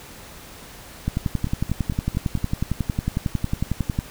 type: two click trains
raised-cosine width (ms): 5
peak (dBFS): -17 / -9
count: 5 / 33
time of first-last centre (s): 1.47-2.375 / 1.08-3.989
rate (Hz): 4.42 / 11
effects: pink hiss -42 dBFS RMS until 4.1 s